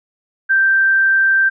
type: tone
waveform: sine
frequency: 1568 Hz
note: G6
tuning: in tune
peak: -10 dBFS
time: 0.49-1.5 s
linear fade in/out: 20 ms
effects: none